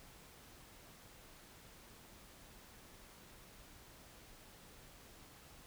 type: silence
effects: pink hiss -59 dBFS RMS until 5.66 s